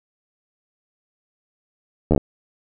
slowing click train, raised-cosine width 2 ms, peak -4 dBFS, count 6, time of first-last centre 2.11-2.178 s, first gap 12 ms, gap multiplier 1.06, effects none

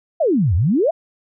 sine exponential two-way sweep, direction down then up, 710 to 77.8 to 710 Hz, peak -13 dBFS, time 0.2-0.91 s, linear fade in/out 10 ms, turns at 0.55 s, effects none

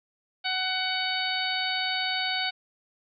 harmonic tone, 748 Hz, F#5, 19 cents sharp, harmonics 1 / 2 / 3 / 4 / 5 / 6, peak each -33 / -33 / -33 / -33 / -33 / -33 dBFS, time 0.44-2.51 s, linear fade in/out 20 ms, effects none

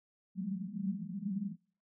pink band-pass noise, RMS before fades -38 dBFS, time 0.35-1.57 s, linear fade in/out 50 ms, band 180 to 210 Hz, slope 96 dB/octave, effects noise-tail reverb RT60 0.5 s tail -25 dB re dry

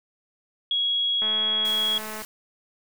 sine tone, 3321 Hz, G#7, 1 cent flat, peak -21 dBFS, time 0.71-1.98 s, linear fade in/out 2 ms
click train, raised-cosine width 0.5 ms, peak -22 dBFS, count 217, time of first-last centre 1.22-2.22 s, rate 216 Hz
white noise, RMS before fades -39 dBFS, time 1.65-2.25 s, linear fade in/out 0 ms
effects none

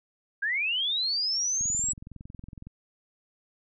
sine linear sweep, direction up, 1568 to 7810 Hz, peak -25 dBFS, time 0.42-1.93 s, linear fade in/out 10 ms
click train, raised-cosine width 5 ms, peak -30 dBFS, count 24, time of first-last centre 1.61-2.67 s, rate 21.7 Hz
effects none

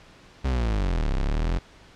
40% pulse linear two-way sweep, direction down then up, 67.7 to 31.84 to 44.95 Hz, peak -21 dBFS, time 0.44-1.59 s, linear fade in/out 10 ms, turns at 1.15 s, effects pink hiss -51 dBFS RMS until 1.95 s + low-pass 5000 Hz 12 dB/octave

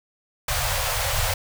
pink band-stop noise, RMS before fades -24 dBFS, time 0.48-1.34 s, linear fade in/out 5 ms, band 140 to 490 Hz, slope 96 dB/octave, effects none

